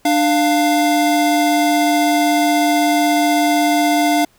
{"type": "tone pair together", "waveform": "square", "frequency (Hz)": [297.3, 698.6], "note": ["D4", "F5"], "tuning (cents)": [21, 0], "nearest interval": "octave + minor third", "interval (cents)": 1479, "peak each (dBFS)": [-16, -16], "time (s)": [0.05, 4.25], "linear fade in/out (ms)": 5, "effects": ["pink hiss -55 dBFS RMS until 4.38 s"]}